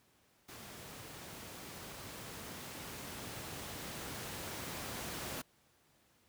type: noise with level ramp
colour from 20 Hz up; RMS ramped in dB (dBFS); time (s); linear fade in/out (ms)
pink; -50 to -41; 0.48-5.42; 10
effects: pink hiss -70 dBFS RMS until 6.28 s + high-pass 80 Hz 12 dB/octave